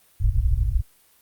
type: low-pass noise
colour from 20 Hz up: pink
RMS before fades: -20 dBFS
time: 0.2-0.82 s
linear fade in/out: 20 ms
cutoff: 120 Hz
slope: 96 dB/octave
effects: white hiss -58 dBFS RMS until 1.21 s + Opus 32 kbps